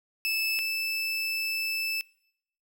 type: tone pair in turn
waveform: 30% pulse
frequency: 2622 / 2633 Hz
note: E7 / E7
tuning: -10 / -3 cents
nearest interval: unison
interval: 7 cents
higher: second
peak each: -23 / -25 dBFS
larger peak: first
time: 0.25-0.59 / 0.59-2.01 s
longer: second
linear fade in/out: 0 ms
effects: noise-tail reverb RT60 0.7 s tail -23 dB re dry